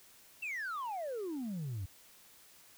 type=exponential sweep; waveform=sine; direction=down; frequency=2748 to 87.7 Hz; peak=-34 dBFS; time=0.42-1.86 s; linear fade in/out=10 ms; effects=tanh soft clip ceiling -35 dBFS + white hiss -60 dBFS RMS until 2.77 s